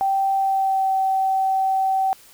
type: tone with pitch glide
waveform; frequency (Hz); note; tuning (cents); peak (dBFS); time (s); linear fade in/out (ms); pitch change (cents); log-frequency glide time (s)
sine; 779 to 767.8; G5 to G5; -11 to -36; -17; 0.01-2.13; 0; -25; 0.33-0.93
effects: white hiss -49 dBFS RMS until 2.33 s